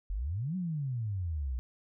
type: exponential two-way sweep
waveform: sine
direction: up then down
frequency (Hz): 42 to 190.7 to 59.4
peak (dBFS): -31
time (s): 0.1-1.59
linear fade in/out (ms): 0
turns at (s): 0.56
effects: none